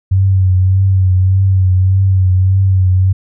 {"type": "tone with vibrato", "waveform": "sine", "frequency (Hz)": 94.3, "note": "F#2", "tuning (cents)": 33, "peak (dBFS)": -7, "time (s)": [0.11, 3.13], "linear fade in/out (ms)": 10, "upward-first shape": "triangle", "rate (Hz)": 1.7, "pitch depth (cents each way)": 48, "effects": []}